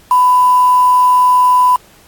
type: tone with quantisation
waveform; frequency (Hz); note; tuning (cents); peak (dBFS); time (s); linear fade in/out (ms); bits
sine; 998; B5; +18; -6; 0.11-1.76; 2; 4
effects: pink hiss -45 dBFS RMS until 2.07 s + AAC 64 kbps